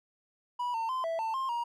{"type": "tone with pitch steps", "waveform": "triangle", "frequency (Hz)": [977, 905, 1033, 659, 893, 1059, 946], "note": ["B5", "A5", "C6", "E5", "A5", "C6", "A#5"], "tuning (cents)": [-19, 48, -22, -1, 25, 21, 25], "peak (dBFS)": -28, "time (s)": [0.59, 1.64], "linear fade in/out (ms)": 10, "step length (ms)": 150, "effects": []}